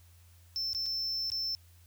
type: tone with dropouts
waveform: triangle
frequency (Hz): 5330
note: E8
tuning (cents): +18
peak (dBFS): -30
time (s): 0.56-1.55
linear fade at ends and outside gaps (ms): 0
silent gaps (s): 0.732-0.748 / 0.859-0.863 / 1.301-1.318
effects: added 86 Hz sine -56 dBFS peak until 1.86 s + white hiss -65 dBFS RMS until 1.86 s